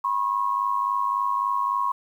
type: tone pair together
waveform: sine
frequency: 981.4 / 1085 Hz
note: B5 / C#6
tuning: -11 / -37 cents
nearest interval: major second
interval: 174 cents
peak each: -26 / -23 dBFS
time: 0.04-1.92 s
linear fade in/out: 5 ms
effects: 9-bit